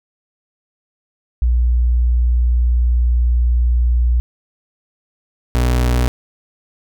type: tone pair in turn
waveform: sine / 35% pulse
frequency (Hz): 60.1 / 61.12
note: B1 / B1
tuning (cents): -46 / -17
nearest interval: unison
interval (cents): 29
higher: second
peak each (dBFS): -11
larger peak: neither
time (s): 1.42-4.2 / 5.55-6.08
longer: first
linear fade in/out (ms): 0
effects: none